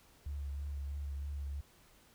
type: tone with vibrato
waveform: sine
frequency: 70.9 Hz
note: C#2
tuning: 40 cents sharp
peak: -37 dBFS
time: 0.26-1.61 s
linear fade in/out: 5 ms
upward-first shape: triangle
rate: 3.1 Hz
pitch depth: 31 cents each way
effects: pink hiss -64 dBFS RMS until 2.14 s